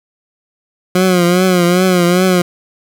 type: tone with vibrato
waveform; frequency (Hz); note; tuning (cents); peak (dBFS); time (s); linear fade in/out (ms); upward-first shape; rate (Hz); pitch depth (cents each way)
20% pulse; 180; F#3; -47; -4; 0.95-2.42; 5; triangle; 2.5; 81
effects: none